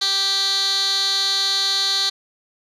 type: tone with band-pass filter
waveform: 15% pulse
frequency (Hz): 392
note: G4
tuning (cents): 0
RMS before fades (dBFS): -20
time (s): 0.01-2.1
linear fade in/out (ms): 10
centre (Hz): 4300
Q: 4.8
effects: none